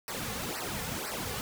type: noise with flanger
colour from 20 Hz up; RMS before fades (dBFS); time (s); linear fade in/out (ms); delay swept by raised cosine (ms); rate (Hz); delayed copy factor
pink; -36; 0.08-1.41; 0; 0.29 to 3.19; 2; -0.9
effects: none